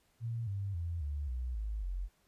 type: tone with pitch steps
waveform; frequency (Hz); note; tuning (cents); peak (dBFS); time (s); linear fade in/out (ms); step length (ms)
sine; 115.6 / 98.91 / 84.62 / 72.4 / 61.95 / 53 / 45.35; A#2 / G2 / E2 / D2 / B1 / G#1 / F#1; -14 / +16 / +46 / -24 / +6 / +36 / -34; -34; 0.2-2.09; 50; 270
effects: pink hiss -72 dBFS RMS until 2.27 s + resampled to 32000 Hz